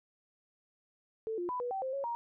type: tone with pitch steps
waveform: sine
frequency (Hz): 443.5 / 351.6 / 995 / 488.1 / 772 / 524 / 552 / 941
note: A4 / F4 / B5 / B4 / G5 / C5 / C#5 / A#5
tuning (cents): +14 / +12 / +13 / -20 / -27 / +2 / -7 / +16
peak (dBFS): -33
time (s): 1.27-2.15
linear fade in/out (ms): 0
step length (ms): 110
effects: none